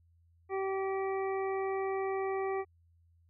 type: harmonic tone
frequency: 385.9 Hz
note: G4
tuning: 27 cents flat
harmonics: 1 / 2 / 3 / 5 / 6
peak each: -32 / -38 / -42 / -46 / -48 dBFS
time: 0.49-2.65 s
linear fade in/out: 50 ms
effects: added 84 Hz sine -63 dBFS peak until 3.29 s